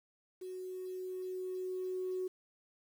sine tone with level ramp, 370 Hz, F#4, in tune, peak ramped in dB -41 to -33 dBFS, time 0.41-2.28 s, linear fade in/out 10 ms, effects tanh soft clip ceiling -29 dBFS + 10-bit

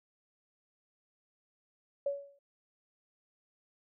sine tone with exponential decay, 563 Hz, C#5, 27 cents sharp, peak -27 dBFS, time 2.06-2.39 s, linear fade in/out 5 ms, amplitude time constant 71 ms, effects none

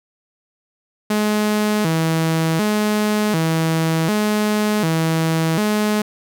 sawtooth tone with vibrato, 185 Hz, F#3, in tune, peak -12 dBFS, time 1.1-6.02 s, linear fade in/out 5 ms, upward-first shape square, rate 0.67 Hz, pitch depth 230 cents each way, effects none

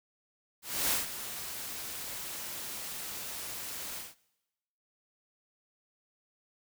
white noise with ADSR envelope, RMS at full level -28 dBFS, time 0.62-4.15 s, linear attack 290 ms, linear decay 150 ms, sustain -12 dB, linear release 180 ms, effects noise-tail reverb RT60 1.0 s tail -22 dB re dry

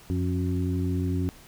harmonic tone with a mistuned harmonic, 91.3 Hz, F#2, 23 cents flat, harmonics 1 / 2 / 3 / 4, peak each -26 / -31 / -30 / -36 dBFS, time 0.1-1.29 s, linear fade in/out 0 ms, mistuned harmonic 2, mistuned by -53 cents, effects pink hiss -51 dBFS RMS until 1.47 s

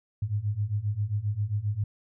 sine beating tone pair, 100 / 107.5 Hz, G2 / A2, +35 / -40 cents, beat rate 7.5 Hz, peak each -30 / -28 dBFS, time 0.22-1.84 s, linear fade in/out 5 ms, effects none

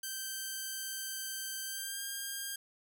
5% pulse tone with pitch glide, 1559 to 1606.5 Hz, G6 to G6, -10 to +42 cents, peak -27 dBFS, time 0.03-2.56 s, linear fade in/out 5 ms, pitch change +52 cents, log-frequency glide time 1.65-2.02 s, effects 11-bit

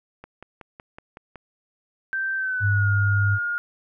click train, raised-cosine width 0.5 ms, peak -25 dBFS, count 7, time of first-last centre 0.24-1.357 s, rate 5.37 Hz
sine tone with pitch glide, 1561 to 1423.2 Hz, G6 to F6, -8 to +32 cents, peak -23 dBFS, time 2.13-3.58 s, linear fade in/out 0 ms, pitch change -160 cents, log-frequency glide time 2.36-2.89 s
sine tone, 101.3 Hz, G#2, 43 cents flat, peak -18 dBFS, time 2.6-3.39 s, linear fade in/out 50 ms
effects none

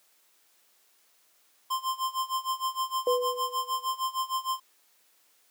square tone with tremolo, 1046.5 Hz, C6, in tune, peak -26 dBFS, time 1.7-4.6 s, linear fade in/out 10 ms, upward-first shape sine, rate 6.5 Hz, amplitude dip 90%
sine tone with exponential decay, 493.9 Hz, B4, in tune, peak -20 dBFS, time 3.07-3.95 s, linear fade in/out 1 ms, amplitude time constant 190 ms
effects white hiss -65 dBFS RMS until 5.5 s + high-pass 300 Hz 12 dB/octave

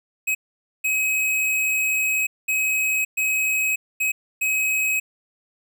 square tone bursts at uneven times, 2544 Hz, D#7, 38 cents sharp, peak -20 dBFS, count 6, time 0.27-0.35 / 0.84-2.27 / 2.48-3.05 / 3.17-3.76 / 4-4.12 / 4.41-5 s, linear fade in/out 10 ms, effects none

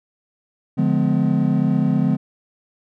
triangle chord, D diminished seventh, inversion none, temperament just, 146.83 / 176.2 / 211.4 / 253.7 Hz, D3 / F3 / Ab3 / Cb4, 0 / +16 / +31 / +47 cents, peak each -19 dBFS, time 0.77-2.17 s, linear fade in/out 20 ms, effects none

